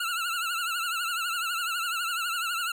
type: tone with vibrato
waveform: 25% pulse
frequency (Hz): 1383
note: F6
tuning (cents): -17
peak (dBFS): -24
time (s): 0-2.72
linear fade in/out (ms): 5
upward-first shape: triangle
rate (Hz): 12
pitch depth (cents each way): 110
effects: none